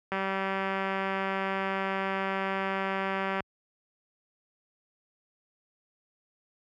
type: click train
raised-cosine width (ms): 0.5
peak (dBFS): -16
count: 635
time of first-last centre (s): 0.12-3.405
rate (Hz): 193
effects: high-pass 60 Hz 12 dB/octave